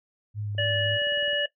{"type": "tone with vibrato", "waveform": "sine", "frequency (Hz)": 103.83, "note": "G#2", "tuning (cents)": 0, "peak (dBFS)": -29, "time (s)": [0.34, 0.99], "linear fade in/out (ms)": 50, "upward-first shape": "sine", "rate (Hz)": 3.9, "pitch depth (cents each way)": 19}
{"type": "click train", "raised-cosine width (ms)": 2, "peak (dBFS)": -36, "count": 16, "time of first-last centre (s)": [0.55, 1.331], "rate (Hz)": 19.2}
{"type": "harmonic tone", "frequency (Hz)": 581, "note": "D5", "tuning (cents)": -19, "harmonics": [1, 3, 5], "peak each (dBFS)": [-28, -28, -28], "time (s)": [0.58, 1.46], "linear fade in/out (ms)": 5}
{"effects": ["noise-tail reverb RT60 0.1 s tail -17 dB re dry"]}